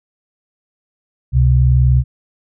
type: tone pair together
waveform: sine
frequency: 67.75 / 127.9 Hz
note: C#2 / C3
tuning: -39 / -39 cents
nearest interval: major seventh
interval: 1100 cents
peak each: -11 dBFS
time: 1.32-2.04 s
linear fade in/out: 50 ms
effects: none